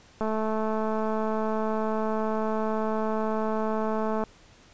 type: click train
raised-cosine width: 1 ms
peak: -16 dBFS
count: 879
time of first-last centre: 0.21-4.238 s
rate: 218 Hz
effects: pink hiss -55 dBFS RMS until 4.73 s + resampled to 16000 Hz